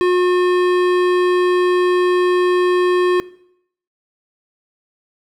sine tone with hard clipping, 360 Hz, F#4, 47 cents flat, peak -14 dBFS, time 0.01-3.2 s, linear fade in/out 0 ms, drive 15 dB, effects noise-tail reverb RT60 0.7 s tail -20 dB re dry

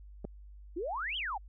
clicks, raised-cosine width 2 ms, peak -30 / -26 dBFS, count 2, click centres 0.245 / 0.25 s
sine exponential two-way sweep, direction up then down, 311.1 to 3349 to 720 Hz, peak -33 dBFS, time 0.76-1.38 s, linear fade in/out 10 ms, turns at 1.17 s
effects added 50 Hz sine -48 dBFS peak until 1.48 s

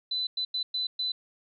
sine tone bursts at uneven times, 4008 Hz, B7, 25 cents sharp, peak -27 dBFS, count 5, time 0.11-0.27 / 0.37-0.45 / 0.54-0.63 / 0.74-0.87 / 0.99-1.12 s, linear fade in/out 5 ms, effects none

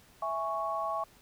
sine chord, C# minor, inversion first, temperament equal, 659.3 / 830.6 / 1108.7 Hz, E5 / G#5 / C#6, 0 / 0 / 0 cents, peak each -35 / -37 / -33 dBFS, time 0.22-1.04 s, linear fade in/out 5 ms, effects pink hiss -60 dBFS RMS until 1.21 s

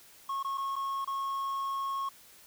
triangle tone with dropouts, 1092 Hz, C#6, 26 cents flat, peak -29 dBFS, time 0.29-2.09 s, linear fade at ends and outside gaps 5 ms, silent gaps 0.429-0.446 / 0.575-0.579 / 0.757-0.762 / 1.047-1.074 s, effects white hiss -56 dBFS RMS until 2.46 s

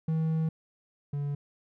triangle tone pair in turn, 160 / 143.37 Hz, D#3 / D3, +49 / -41 cents, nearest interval major second, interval 190 cents, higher first, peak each -23 / -27 dBFS, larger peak first, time 0.08-0.49 / 1.13-1.35 s, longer first, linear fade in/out 5 ms, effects none

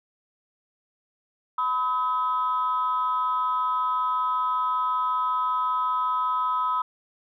sine tone pair together, 1002 / 1276.7 Hz, B5 / D#6, +25 / +44 cents, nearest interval major third, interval 419 cents, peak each -24 dBFS, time 1.58-6.82 s, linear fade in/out 5 ms, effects tanh soft clip ceiling -16 dBFS

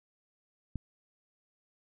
click, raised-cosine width 5 ms, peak -23 dBFS, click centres 0.757 s, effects none

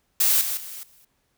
blue noise with level steps, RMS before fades -19 / -27 / -37 / -55 dBFS, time 0.2-1.05 s, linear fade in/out 5 ms, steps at 0.41 / 0.57 / 0.83 s, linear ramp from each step 2 ms, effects pink hiss -70 dBFS RMS until 1.37 s

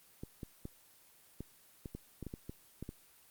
clicks, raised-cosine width 3 ms, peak -29 dBFS, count 12, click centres 0.235 / 0.432 / 0.654 / 1.406 / 1.858 / 1.95 / 2.227 / 2.267 / 2.339 / 2.495 / 2.826 / 2.891 s, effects white hiss -63 dBFS RMS until 3.3 s + Opus 24 kbps

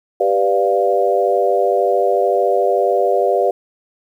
sine chord, G dominant seventh, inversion none, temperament equal, 392 / 493.9 / 587.3 / 698.5 Hz, G4 / B4 / D5 / F5, 0 / 0 / 0 / 0 cents, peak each -18 dBFS, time 0.2-3.51 s, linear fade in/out 5 ms, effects 8-bit

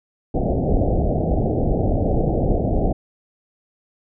pink low-pass noise, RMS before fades -19 dBFS, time 0.34-2.93 s, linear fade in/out 10 ms, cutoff 760 Hz, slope 96 dB/octave, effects none

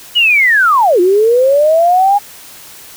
sine linear two-way sweep, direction down then up, 2960 to 344.6 to 825 Hz, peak -6 dBFS, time 0.15-2.19 s, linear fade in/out 20 ms, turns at 1 s, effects white hiss -35 dBFS RMS until 2.96 s

